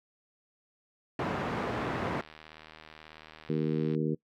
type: band-pass noise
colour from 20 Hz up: pink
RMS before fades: -33 dBFS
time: 1.19-2.21 s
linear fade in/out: 2 ms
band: 130 to 1600 Hz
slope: 12 dB/octave
type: click train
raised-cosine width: 0.3 ms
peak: -32 dBFS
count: 188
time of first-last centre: 1.56-3.948 s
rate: 78.3 Hz
type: harmonic tone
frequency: 77.78 Hz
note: D#2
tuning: in tune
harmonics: 2 / 3 / 4 / 5 / 6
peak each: -31 / -33 / -34 / -35 / -36 dBFS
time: 3.49-4.15 s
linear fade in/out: 10 ms
effects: noise-tail reverb RT60 0.1 s tail -22 dB re dry